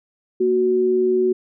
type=tone pair together; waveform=sine; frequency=233.4 / 370.5 Hz; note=A#3 / F#4; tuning=+2 / +2 cents; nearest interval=minor sixth; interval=800 cents; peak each=-25 / -15 dBFS; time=0.4-1.33 s; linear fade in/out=10 ms; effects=none